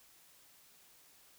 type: silence
effects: white hiss -63 dBFS RMS until 1.38 s